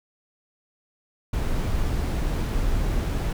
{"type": "noise", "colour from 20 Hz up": "brown", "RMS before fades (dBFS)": -24, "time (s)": [1.33, 3.33], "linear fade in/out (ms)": 5, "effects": []}